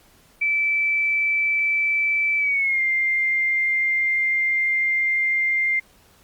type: tone with pitch glide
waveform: sine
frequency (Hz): 2319 to 2102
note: D7 to C7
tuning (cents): -22 to +7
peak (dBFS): -18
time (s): 0.41-5.8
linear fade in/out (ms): 10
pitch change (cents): -171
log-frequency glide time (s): 2.38-2.82
effects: pink hiss -55 dBFS RMS until 6.23 s + Opus 48 kbps